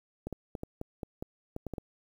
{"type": "clicks", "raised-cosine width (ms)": 2, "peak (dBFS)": -23, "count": 11, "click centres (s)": [0.27, 0.327, 0.552, 0.634, 0.814, 1.032, 1.225, 1.564, 1.667, 1.737, 1.782], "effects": ["9-bit"]}